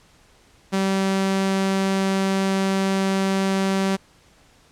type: tone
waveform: sawtooth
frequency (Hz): 193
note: G3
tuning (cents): -27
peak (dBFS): -15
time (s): 0.72-3.97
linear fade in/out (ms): 20
effects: pink hiss -55 dBFS RMS until 4.71 s + low-pass 9000 Hz 12 dB/octave